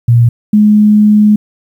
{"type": "tone pair in turn", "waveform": "sine", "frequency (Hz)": [118.4, 210.5], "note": ["A#2", "G#3"], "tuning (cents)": [27, 24], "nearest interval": "minor seventh", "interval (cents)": 997, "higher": "second", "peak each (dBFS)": -3, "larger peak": "neither", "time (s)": [[0.08, 0.29], [0.53, 1.36]], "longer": "second", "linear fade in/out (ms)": 5, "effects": ["7-bit"]}